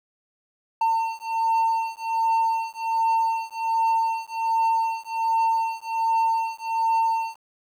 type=beating tone pair; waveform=triangle; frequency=903 / 904.3 Hz; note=A5 / A5; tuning=+45 / +47 cents; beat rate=1.3 Hz; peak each=-22 dBFS; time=0.81-7.36 s; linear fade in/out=5 ms; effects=9-bit